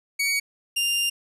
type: tone pair in turn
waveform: sawtooth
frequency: 2248 / 2795 Hz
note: C#7 / F7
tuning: +24 / +1 cents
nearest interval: major third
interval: 377 cents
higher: second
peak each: -18 dBFS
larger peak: neither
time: 0.19-0.4 / 0.76-1.1 s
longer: second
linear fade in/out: 10 ms
effects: resampled to 32000 Hz + 10-bit